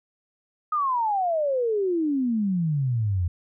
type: exponential sweep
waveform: sine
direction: down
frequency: 1261 to 83.9 Hz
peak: -21 dBFS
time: 0.72-3.28 s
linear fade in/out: 5 ms
effects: none